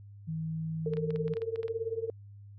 sine tone with pitch glide, 160 to 161.3 Hz, D#3 to E3, +49 to -37 cents, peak -32 dBFS, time 0.27-1.35 s, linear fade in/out 20 ms, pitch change +14 cents, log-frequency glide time 0.69-1.17 s
sine tone with tremolo, 452.6 Hz, A4, 49 cents sharp, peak -27 dBFS, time 0.86-2.1 s, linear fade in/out 2 ms, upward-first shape triangle, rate 18 Hz, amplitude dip 95%
clicks, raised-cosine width 0.3 ms, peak -31 dBFS, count 11, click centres 0.936 / 0.97 / 1.106 / 1.16 / 1.28 / 1.337 / 1.369 / 1.419 / 1.559 / 1.631 / 1.681 s
effects added 101 Hz sine -47 dBFS peak until 2.58 s

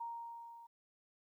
sine tone with level ramp, 932.3 Hz, A#5, in tune, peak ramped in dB -39 to -53 dBFS, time 0-0.67 s, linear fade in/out 10 ms, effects 13-bit

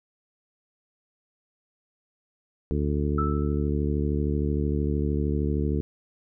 harmonic tone, 73.1 Hz, D2, 7 cents flat, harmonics 1 / 2 / 3 / 4 / 5 / 6, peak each -26 / -29 / -31 / -32 / -33 / -34 dBFS, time 2.71-5.81 s, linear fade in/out 0 ms
sine tone with exponential decay, 1318.5 Hz, E6, in tune, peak -24 dBFS, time 3.18-3.69 s, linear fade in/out 5 ms, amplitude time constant 110 ms
effects none

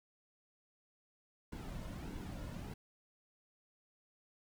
brown noise with flanger, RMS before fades -45 dBFS, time 1.52-2.74 s, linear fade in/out 5 ms, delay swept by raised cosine 1.6 to 2.57 ms, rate 1.6 Hz, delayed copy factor -0.55, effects none

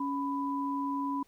sine tone pair together, 278.9 / 994 Hz, C#4 / B5, +11 / +11 cents, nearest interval octave + minor seventh, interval 2200 cents, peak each -32 / -33 dBFS, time 0-1.23 s, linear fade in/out 5 ms, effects pink hiss -67 dBFS RMS until 1.27 s

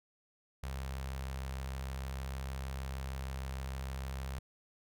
sawtooth tone with notch filter, 66.5 Hz, C2, 29 cents sharp, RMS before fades -40 dBFS, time 0.63-4.39 s, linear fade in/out 5 ms, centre 300 Hz, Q 0.77, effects none

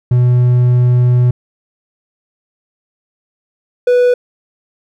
triangle tone pair in turn, 123.47 / 492.5 Hz, B2 / B4, 0 / -5 cents, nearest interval 2 octaves, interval 2395 cents, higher second, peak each -5 dBFS, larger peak neither, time 0.11-1.31 / 3.87-4.14 s, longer first, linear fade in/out 5 ms, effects none

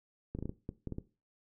clicks, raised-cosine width 3 ms, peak -25 dBFS, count 9, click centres 0.35 / 0.388 / 0.426 / 0.456 / 0.494 / 0.691 / 0.873 / 0.923 / 0.984 s, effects noise-tail reverb RT60 0.3 s tail -17 dB re dry

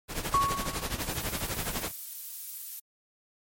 pink noise with tremolo, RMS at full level -30 dBFS, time 0.08-1.92 s, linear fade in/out 50 ms, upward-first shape triangle, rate 12 Hz, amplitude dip 80%
sine tone with exponential decay, 1111 Hz, C#6, 4 cents sharp, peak -19 dBFS, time 0.34-1.03 s, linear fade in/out 2 ms, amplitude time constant 150 ms
violet noise, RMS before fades -38 dBFS, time 1.01-2.8 s, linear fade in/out 10 ms
effects MP3 64 kbps

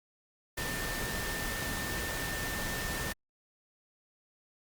sine tone in noise, 1798 Hz, A6, 37 cents sharp, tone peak -39 dBFS, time 0.57-3.13 s, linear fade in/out 10 ms, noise pink, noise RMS -36 dBFS, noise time 0.57-3.13 s, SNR -6 dB, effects Opus 48 kbps

